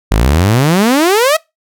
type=exponential sweep; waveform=sawtooth; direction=up; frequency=47.41 to 659.3 Hz; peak=-4 dBFS; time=0.11-1.37 s; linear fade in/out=10 ms; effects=noise-tail reverb RT60 0.2 s tail -23 dB re dry